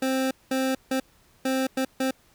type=tone bursts at uneven times; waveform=25% pulse; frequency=263.1 Hz; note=C4; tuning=10 cents sharp; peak=-19 dBFS; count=6; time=0.02-0.31 / 0.51-0.75 / 0.91-1 / 1.45-1.67 / 1.77-1.85 / 2-2.11 s; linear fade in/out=5 ms; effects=pink hiss -60 dBFS RMS until 2.34 s